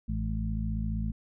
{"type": "harmonic tone with a mistuned harmonic", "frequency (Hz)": 54.9, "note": "A1", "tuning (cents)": -3, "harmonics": [1, 2, 3, 4], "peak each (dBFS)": [-31, -35, -37, -35], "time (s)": [0.08, 1.12], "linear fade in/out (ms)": 10, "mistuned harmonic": 4, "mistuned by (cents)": -32, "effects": []}